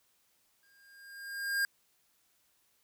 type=tone with exponential growth; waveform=square; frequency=1611 Hz; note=G6; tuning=47 cents sharp; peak=-27 dBFS; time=0.63-1.65 s; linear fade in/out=1 ms; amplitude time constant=220 ms; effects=white hiss -72 dBFS RMS until 2.83 s